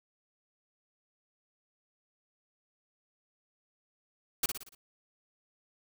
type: noise with echo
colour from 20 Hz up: white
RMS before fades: -28 dBFS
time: 4.43-4.46 s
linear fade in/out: 5 ms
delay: 58 ms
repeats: 5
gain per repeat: -6 dB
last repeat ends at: 4.75 s
effects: none